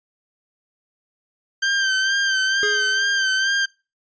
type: tone with vibrato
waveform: sawtooth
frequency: 1568 Hz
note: G6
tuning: in tune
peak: -14 dBFS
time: 1.62-3.66 s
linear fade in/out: 10 ms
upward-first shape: sine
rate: 2.2 Hz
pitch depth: 39 cents each way
type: tone with exponential decay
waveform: square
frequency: 418.4 Hz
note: G#4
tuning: 13 cents sharp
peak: -22 dBFS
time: 2.63-3.37 s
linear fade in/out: 0 ms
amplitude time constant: 160 ms
effects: noise-tail reverb RT60 0.3 s tail -25 dB re dry + resampled to 16000 Hz